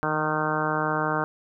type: harmonic tone with a mistuned harmonic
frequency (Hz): 154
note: D#3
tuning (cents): -17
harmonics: 1 / 2 / 3 / 4 / 5 / 6 / 7 / 8 / 9 / 10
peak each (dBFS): -32 / -32 / -32 / -32 / -32 / -32 / -32 / -32 / -32 / -32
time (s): 0.03-1.24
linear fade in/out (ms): 0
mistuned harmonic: 1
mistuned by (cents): +31
effects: none